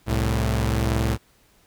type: tone pair together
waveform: sawtooth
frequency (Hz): 65.77 / 110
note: C2 / A2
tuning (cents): +10 / 0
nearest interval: major sixth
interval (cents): 890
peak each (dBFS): -19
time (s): 0.06-1.18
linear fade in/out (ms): 50
effects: pink hiss -59 dBFS RMS until 1.66 s